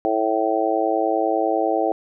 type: harmonic tone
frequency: 110 Hz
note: A2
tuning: in tune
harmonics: 3 / 4 / 5 / 6 / 7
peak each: -24 / -25 / -25 / -24 / -23 dBFS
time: 0.05-1.92 s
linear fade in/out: 0 ms
effects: none